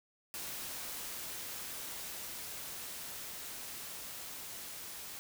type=noise with level ramp; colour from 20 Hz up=white; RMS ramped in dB=-42 to -46 dBFS; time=0.34-5.19 s; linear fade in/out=0 ms; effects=none